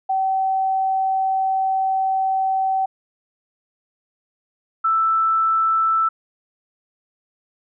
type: tone pair in turn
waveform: sine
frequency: 766 / 1322.5 Hz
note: G5 / E6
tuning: -40 / +5 cents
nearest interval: major sixth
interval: 945 cents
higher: second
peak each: -17 / -15 dBFS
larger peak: second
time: 0.09-2.86 / 4.84-6.09 s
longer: first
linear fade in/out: 10 ms
effects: none